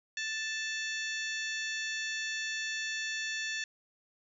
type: harmonic tone with a mistuned harmonic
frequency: 880 Hz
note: A5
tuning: in tune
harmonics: 2 / 3 / 4 / 5 / 6 / 7 / 8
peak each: -36 / -40 / -42 / -44 / -46 / -47 / -48 dBFS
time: 0.17-3.64 s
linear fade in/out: 2 ms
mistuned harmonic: 6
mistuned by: +93 cents
effects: none